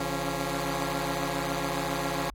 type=tone cluster; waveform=10% pulse; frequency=141 / 172.6 / 274.7 Hz; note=C#3 / F3 / C#4; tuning=+30 / -20 / -16 cents; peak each=-25 dBFS; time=0-2.3 s; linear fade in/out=2 ms; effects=added 50 Hz sine -44 dBFS peak until 2.34 s + AAC 48 kbps